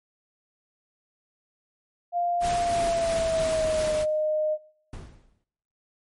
sine tone with pitch glide, 698.5 to 615.1 Hz, F5 to D#5, 0 to -20 cents, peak -22 dBFS, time 2.12-4.58 s, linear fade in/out 50 ms, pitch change -220 cents, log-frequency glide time 2.57-3.94 s
pink noise with tremolo, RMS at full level -32 dBFS, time 2.4-4.06 s, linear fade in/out 50 ms, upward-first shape sine, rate 3 Hz, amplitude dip 25%
brown noise with exponential decay, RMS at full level -34 dBFS, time 4.93-5.44 s, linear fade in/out 2 ms, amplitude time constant 110 ms
effects noise-tail reverb RT60 0.9 s tail -24 dB re dry + MP3 48 kbps

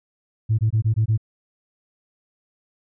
sine tone bursts, 110 Hz, A2, in tune, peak -14 dBFS, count 6, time 0.49-1.177 s, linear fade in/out 20 ms, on 97 ms, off 21 ms, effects tanh soft clip ceiling -12 dBFS

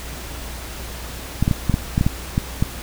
clicks, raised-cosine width 5 ms, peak -4 dBFS, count 10, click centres 1.426 / 1.479 / 1.512 / 1.697 / 1.741 / 1.979 / 2.011 / 2.065 / 2.379 / 2.625 s, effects added 60 Hz sine -33 dBFS peak until 2.82 s + pink hiss -34 dBFS RMS until 2.82 s

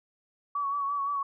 sine tone with vibrato, 1130 Hz, C#6, 33 cents sharp, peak -27 dBFS, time 0.55-1.23 s, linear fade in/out 5 ms, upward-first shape sine, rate 5.8 Hz, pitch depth 38 cents each way, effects none

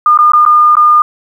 sine tone with dropouts, 1213 Hz, D#6, 44 cents flat, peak -3 dBFS, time 0.06-1.02 s, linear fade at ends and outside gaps 2 ms, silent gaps 0.175-0.188 / 0.32-0.334 / 0.452-0.462 / 0.754-0.768 s, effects 7-bit

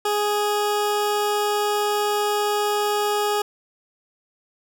20% pulse tone, 415.3 Hz, G#4, in tune, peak -15 dBFS, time 0.05-3.42 s, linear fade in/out 5 ms, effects none

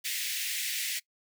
pink high-pass noise, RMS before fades -33 dBFS, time 0.04-1 s, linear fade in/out 20 ms, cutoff 1900 Hz, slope 48 dB/octave, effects noise-tail reverb RT60 0.1 s tail -22 dB re dry

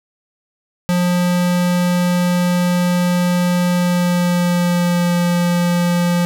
square tone with pitch glide, 177.5 to 174.75 Hz, F3 to F3, +28 to +1 cents, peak -14 dBFS, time 0.89-6.25 s, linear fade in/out 0 ms, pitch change -27 cents, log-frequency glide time 3.71-5.12 s, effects none

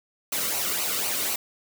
white noise with flanger, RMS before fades -27 dBFS, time 0.32-1.36 s, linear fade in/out 5 ms, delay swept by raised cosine 0.57 to 1.24 ms, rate 4 Hz, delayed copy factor -0.6, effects none

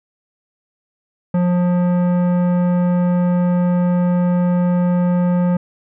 sine tone with tanh clipping, 177.6 Hz, F3, 29 cents sharp, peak -15 dBFS, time 1.34-5.57 s, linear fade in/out 5 ms, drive 14 dB, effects none

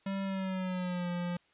square tone with pitch glide, 194.9 to 175.65 Hz, G3 to F3, -10 to +10 cents, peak -33 dBFS, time 0.06-1.37 s, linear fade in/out 5 ms, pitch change -180 cents, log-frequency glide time 0.23-1.09 s, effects white hiss -68 dBFS RMS until 1.53 s + resampled to 8000 Hz

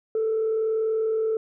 sine tone with frequency modulation, 441.9 Hz, A4, 7 cents sharp, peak -20 dBFS, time 0.15-1.37 s, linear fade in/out 2 ms, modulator 40.7 Hz, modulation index 0.22, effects tanh soft clip ceiling -18 dBFS

